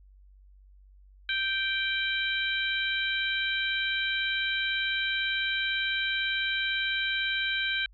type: harmonic tone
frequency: 782 Hz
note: G5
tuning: 4 cents flat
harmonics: 2 / 3 / 4 / 5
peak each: -30 / -32 / -33 / -34 dBFS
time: 1.29-7.86 s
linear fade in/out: 2 ms
effects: added 48 Hz sine -52 dBFS peak until 7.93 s